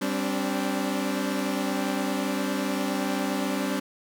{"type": "chord", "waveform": "sawtooth", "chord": "G suspended fourth", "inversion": "none", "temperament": "equal with one note detuned", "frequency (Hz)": [196, 261.6, 289.1], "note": ["G3", "C4", "D4"], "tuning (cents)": [0, 0, -27], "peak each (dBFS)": -26, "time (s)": [0.01, 3.8], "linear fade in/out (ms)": 10, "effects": []}